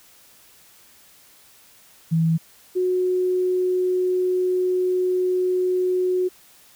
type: tone pair in turn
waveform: sine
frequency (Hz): 163.1 / 366.1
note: E3 / F#4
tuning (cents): -18 / -18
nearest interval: octave + major second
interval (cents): 1400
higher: second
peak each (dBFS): -16 / -18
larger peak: first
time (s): 2.11-2.38 / 2.75-6.29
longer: second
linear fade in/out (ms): 20
effects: white hiss -52 dBFS RMS until 6.75 s